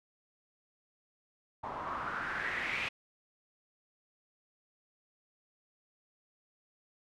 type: noise with low-pass filter sweep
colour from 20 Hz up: white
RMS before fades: -37 dBFS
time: 1.63-2.89 s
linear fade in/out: 10 ms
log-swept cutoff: 910 to 2500 Hz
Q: 4.5
effects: none